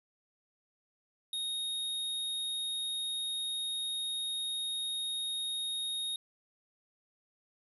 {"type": "tone", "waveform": "square", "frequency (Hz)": 3729, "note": "A#7", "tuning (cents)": 0, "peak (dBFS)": -34, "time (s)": [1.33, 6.16], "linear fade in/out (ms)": 2, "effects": ["resampled to 32000 Hz", "11-bit"]}